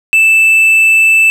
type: tone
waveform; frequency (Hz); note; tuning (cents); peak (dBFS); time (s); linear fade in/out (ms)
triangle; 2641; E7; +3; -3; 0.13-1.3; 0
effects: none